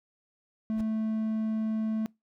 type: tone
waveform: triangle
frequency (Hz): 219.3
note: A3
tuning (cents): -6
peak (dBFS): -25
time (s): 0.7-2.06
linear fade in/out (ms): 0
type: noise with exponential growth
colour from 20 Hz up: brown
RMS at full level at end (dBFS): -34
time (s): 0.73-0.81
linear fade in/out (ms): 5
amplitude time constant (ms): 17
effects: noise-tail reverb RT60 0.2 s tail -24 dB re dry